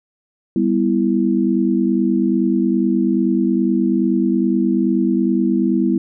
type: chord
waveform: sine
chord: E minor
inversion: first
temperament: just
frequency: 197.78 / 247.2 / 329.6 Hz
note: G3 / B3 / E4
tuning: +16 / +2 / 0 cents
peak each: -18 dBFS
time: 0.56-5.98 s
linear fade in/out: 2 ms
effects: none